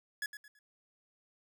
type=tone with echo; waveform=45% pulse; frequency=1692 Hz; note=G#6; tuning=32 cents sharp; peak=-34 dBFS; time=0.22-0.26 s; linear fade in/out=2 ms; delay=110 ms; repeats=3; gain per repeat=-10 dB; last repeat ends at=0.59 s; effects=none